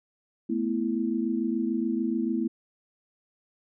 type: chord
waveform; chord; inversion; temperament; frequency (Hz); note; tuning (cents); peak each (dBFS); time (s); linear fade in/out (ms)
sine; A suspended second; none; equal with one note detuned; 220 / 246.9 / 330.6; A3 / B3 / E4; 0 / 0 / +5; -29; 0.49-2.48; 10
effects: none